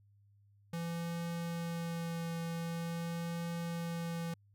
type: tone with vibrato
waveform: square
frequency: 168.2 Hz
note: E3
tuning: 35 cents sharp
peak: -37 dBFS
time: 0.73-4.34 s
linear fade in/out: 5 ms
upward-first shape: triangle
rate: 0.45 Hz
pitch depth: 13 cents each way
effects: added 101 Hz sine -63 dBFS peak until 4.54 s